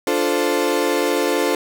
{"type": "chord", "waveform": "35% pulse", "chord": "D minor seventh", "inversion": "none", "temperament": "equal", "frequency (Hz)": [293.7, 349.2, 440, 523.3], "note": ["D4", "F4", "A4", "C5"], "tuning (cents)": [0, 0, 0, 0], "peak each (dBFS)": [-22, -21, -20, -21], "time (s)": [0.07, 1.55], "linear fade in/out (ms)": 2, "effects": []}